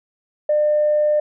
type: tone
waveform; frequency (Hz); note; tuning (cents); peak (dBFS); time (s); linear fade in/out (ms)
sine; 600; D5; +37; -13; 0.49-1.2; 5
effects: tanh soft clip ceiling -9 dBFS